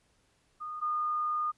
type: tone pair in turn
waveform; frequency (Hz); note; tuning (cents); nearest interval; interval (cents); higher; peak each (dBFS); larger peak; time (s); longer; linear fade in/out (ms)
sine; 1228 / 1222.1; D#6 / D#6; -23 / -31; unison; 8; first; -36 / -28; second; 0.6-0.81 / 0.81-1.52; second; 20
effects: pink hiss -70 dBFS RMS until 1.57 s + resampled to 24000 Hz